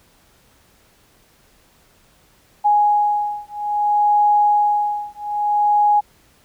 sine beating tone pair, 830.6 / 831.2 Hz, G#5 / G#5, 0 / +1 cents, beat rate 0.6 Hz, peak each -17 dBFS, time 2.64-6.01 s, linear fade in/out 20 ms, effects pink hiss -55 dBFS RMS until 6.44 s

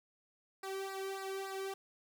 sawtooth tone with flanger, 387 Hz, G4, 22 cents flat, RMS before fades -41 dBFS, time 0.63-1.74 s, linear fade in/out 5 ms, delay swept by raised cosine 0.31 to 1.17 ms, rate 3.5 Hz, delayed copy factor -0.9, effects none

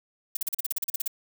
violet noise bursts, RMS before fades -27 dBFS, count 13, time 0.35-1.078 s, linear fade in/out 5 ms, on 20 ms, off 39 ms, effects none

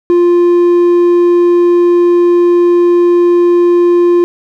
sine tone with hard clipping, 349.2 Hz, F4, in tune, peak -6 dBFS, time 0.1-4.24 s, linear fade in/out 0 ms, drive 3 dB, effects none

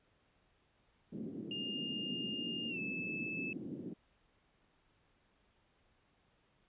pink band-pass noise, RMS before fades -44 dBFS, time 1.12-3.94 s, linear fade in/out 10 ms, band 190 to 320 Hz, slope 24 dB/octave
sine tone with pitch glide, 2821 to 2617 Hz, F7 to E7, +17 to -13 cents, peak -39 dBFS, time 1.51-3.53 s, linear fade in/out 2 ms, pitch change -130 cents, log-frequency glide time 2.68-2.79 s
effects pink hiss -73 dBFS RMS until 6.68 s + resampled to 8000 Hz

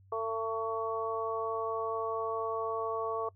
harmonic tone, 224.4 Hz, A3, 34 cents sharp, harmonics 2 / 3 / 4 / 5, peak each -34 / -38 / -42 / -35 dBFS, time 0.12-3.29 s, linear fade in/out 5 ms, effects noise-tail reverb RT60 0.1 s tail -24 dB re dry + added 96 Hz sine -57 dBFS peak until 3.35 s

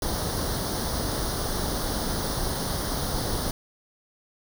pink noise with comb filter, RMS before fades -28 dBFS, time 0.02-3.51 s, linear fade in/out 2 ms, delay 0.2 ms, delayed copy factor +0.8, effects none

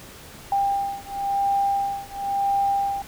sine beating tone pair, 795 / 795.96 Hz, G5 / G5, +24 / +26 cents, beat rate 0.96 Hz, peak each -24 dBFS, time 0.52-3.02 s, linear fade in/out 2 ms, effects pink hiss -43 dBFS RMS until 3.07 s

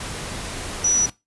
sine tone in noise, 5890 Hz, F#8, 9 cents flat, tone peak -16 dBFS, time 0.84-1.06 s, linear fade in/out 5 ms, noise pink, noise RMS -31 dBFS, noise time 0-1.1 s, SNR +12 dB, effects noise-tail reverb RT60 0.2 s tail -18 dB re dry + resampled to 24000 Hz

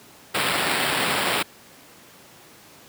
blue noise with sample-and-hold, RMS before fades -23 dBFS, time 0.34-1.43 s, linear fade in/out 10 ms, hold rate 6300 Hz, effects pink hiss -48 dBFS RMS until 2.88 s + high-pass 150 Hz 12 dB/octave

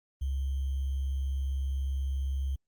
sine tone with sample-and-hold, 67.3 Hz, C2, 49 cents sharp, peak -28 dBFS, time 0.21-2.56 s, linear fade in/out 10 ms, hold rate 3150 Hz, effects Opus 32 kbps

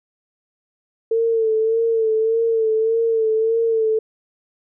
sine tone with vibrato, 448.4 Hz, A4, 33 cents sharp, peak -15 dBFS, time 1.11-3.99 s, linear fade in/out 5 ms, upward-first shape sine, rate 1.7 Hz, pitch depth 40 cents each way, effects none

